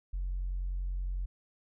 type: tone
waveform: sine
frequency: 45.32 Hz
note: F#1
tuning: 35 cents flat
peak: -30 dBFS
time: 0.13-1.26 s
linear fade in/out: 10 ms
effects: tanh soft clip ceiling -28 dBFS